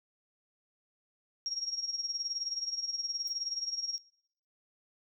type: tone with tremolo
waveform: sine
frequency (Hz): 5588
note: F8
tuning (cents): 0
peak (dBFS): -30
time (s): 1.46-3.98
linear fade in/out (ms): 0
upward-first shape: sine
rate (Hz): 19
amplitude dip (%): 75
type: noise with exponential decay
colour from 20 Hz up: violet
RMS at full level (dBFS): -45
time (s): 3.27-3.35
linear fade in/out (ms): 5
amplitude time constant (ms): 17
effects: noise-tail reverb RT60 0.7 s tail -23 dB re dry